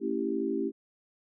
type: chord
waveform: sine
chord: A dominant seventh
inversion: none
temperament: equal with one note detuned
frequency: 225.4 / 277.2 / 329.6 / 392 Hz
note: A3 / C#4 / E4 / G4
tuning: +42 / 0 / 0 / 0 cents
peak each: -35 / -33 / -33 / -32 dBFS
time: 0-0.72 s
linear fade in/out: 50 ms
effects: none